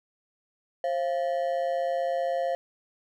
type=ring-modulated tone; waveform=triangle; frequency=611 Hz; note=D#5; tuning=32 cents flat; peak=-20 dBFS; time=0.84-2.55 s; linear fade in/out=0 ms; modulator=77.8 Hz; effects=none